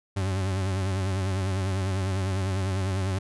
40% pulse tone with vibrato, 95.3 Hz, G2, 48 cents flat, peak -24 dBFS, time 0.16-3.19 s, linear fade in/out 10 ms, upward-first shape sine, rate 10 Hz, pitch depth 61 cents each way, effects resampled to 24000 Hz

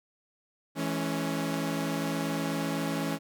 sawtooth chord, C# minor, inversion first, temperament equal with one note detuned, 164.81 / 212.8 / 277.2 Hz, E3 / G#3 / C#4, 0 / +42 / 0 cents, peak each -29 / -32 / -28 dBFS, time 0.75-3.19 s, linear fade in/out 50 ms, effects none

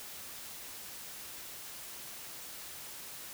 silence, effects white hiss -46 dBFS RMS until 3.33 s

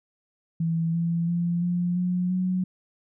sine tone with pitch steps, 164.81 / 168.47 / 172.21 / 176.03 / 179.93 / 183.93 Hz, E3 / E3 / F3 / F3 / F#3 / F#3, 0 / +38 / -24 / +14 / -48 / -10 cents, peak -22 dBFS, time 0.6-2.64 s, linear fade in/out 5 ms, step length 340 ms, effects none

